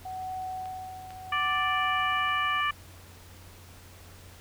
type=tone with tremolo; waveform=sine; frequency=747 Hz; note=F#5; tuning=16 cents sharp; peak=-32 dBFS; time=0.05-2.61 s; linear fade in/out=5 ms; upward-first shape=sine; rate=0.7 Hz; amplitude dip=65%
type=clicks; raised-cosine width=0.3 ms; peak=-31 dBFS; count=4; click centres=0.657 / 1.106 / 2.288 / 2.697 s
type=harmonic tone; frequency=587.3 Hz; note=D5; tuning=in tune; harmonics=2 / 3 / 4 / 5; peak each=-27 / -31 / -33 / -35 dBFS; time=1.32-2.71 s; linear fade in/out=5 ms
effects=added 89 Hz sine -50 dBFS peak until 4.4 s + pink hiss -52 dBFS RMS until 4.4 s